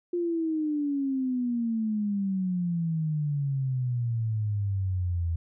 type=exponential sweep; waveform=sine; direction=down; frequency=353.3 to 82.41 Hz; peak=-25 dBFS; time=0.13-5.36 s; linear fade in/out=5 ms; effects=none